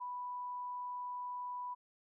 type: tone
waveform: sine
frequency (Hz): 987.8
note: B5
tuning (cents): 0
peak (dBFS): -39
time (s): 0-1.75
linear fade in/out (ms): 20
effects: none